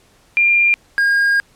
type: tone pair in turn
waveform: sine / triangle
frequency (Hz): 2395 / 1622.9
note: D7 / G#6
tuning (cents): +33 / -40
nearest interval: perfect fifth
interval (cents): 673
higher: first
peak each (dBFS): -10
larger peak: neither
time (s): 0.37-0.74 / 0.98-1.4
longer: second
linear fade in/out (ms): 0
effects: pink hiss -53 dBFS RMS until 1.55 s + low-pass 11000 Hz 12 dB/octave